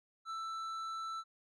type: tone with tanh clipping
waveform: sine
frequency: 1326 Hz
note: E6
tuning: 10 cents sharp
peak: -40 dBFS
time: 0.25-1.24 s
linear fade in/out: 50 ms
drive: 9 dB
effects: none